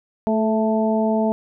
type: harmonic tone with a mistuned harmonic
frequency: 220 Hz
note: A3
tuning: in tune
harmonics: 1 / 2 / 3 / 4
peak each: -19 / -24 / -22 / -27 dBFS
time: 0.27-1.32 s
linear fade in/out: 0 ms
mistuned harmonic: 2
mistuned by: -24 cents
effects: none